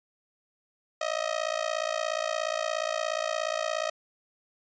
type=tone with amplitude modulation; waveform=sawtooth; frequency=630 Hz; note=D#5; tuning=21 cents sharp; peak=-20 dBFS; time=1.01-3.9 s; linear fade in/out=5 ms; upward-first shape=sine; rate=57 Hz; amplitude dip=95%; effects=resampled to 16000 Hz